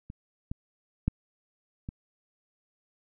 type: clicks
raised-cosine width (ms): 5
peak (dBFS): -28 / -21 / -12 / -23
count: 4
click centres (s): 0.101 / 0.515 / 1.08 / 1.889
effects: none